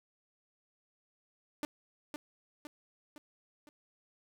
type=tone with echo; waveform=sawtooth; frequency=297.8 Hz; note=D4; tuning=24 cents sharp; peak=-30 dBFS; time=1.63-1.65 s; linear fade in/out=0 ms; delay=510 ms; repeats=4; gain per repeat=-5 dB; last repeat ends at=3.69 s; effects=none